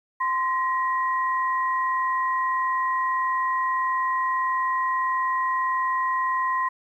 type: tone pair together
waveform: sine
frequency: 1038.4 / 1900 Hz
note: C6 / A#6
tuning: -13 / +33 cents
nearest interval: minor seventh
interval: 1046 cents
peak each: -22 / -29 dBFS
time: 0.2-6.69 s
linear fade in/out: 10 ms
effects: 10-bit